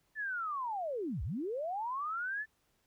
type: linear two-way sweep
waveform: sine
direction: down then up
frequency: 1777 to 52.9 to 1777 Hz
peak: -34 dBFS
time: 0.15-2.46 s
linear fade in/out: 50 ms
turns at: 1.23 s
effects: pink hiss -75 dBFS RMS until 2.86 s